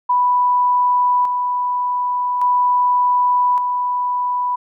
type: tone with tremolo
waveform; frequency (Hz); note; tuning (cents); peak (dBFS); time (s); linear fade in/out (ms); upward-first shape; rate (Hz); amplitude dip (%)
sine; 987.8; B5; 0; -12; 0.09-4.56; 10; square; 0.43; 40
effects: none